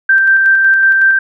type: tone with tremolo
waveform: sine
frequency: 1568 Hz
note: G6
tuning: in tune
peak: -5 dBFS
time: 0.09-1.19 s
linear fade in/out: 5 ms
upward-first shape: square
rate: 5.4 Hz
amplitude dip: 25%
effects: none